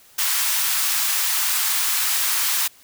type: high-pass noise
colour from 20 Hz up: white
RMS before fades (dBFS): -21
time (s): 0.18-2.68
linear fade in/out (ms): 10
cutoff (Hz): 920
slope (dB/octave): 24
effects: white hiss -51 dBFS RMS until 2.83 s